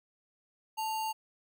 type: tone with sample-and-hold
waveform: sine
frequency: 880 Hz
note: A5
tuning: in tune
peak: -31 dBFS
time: 0.77-1.13 s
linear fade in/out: 20 ms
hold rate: 3675 Hz
effects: none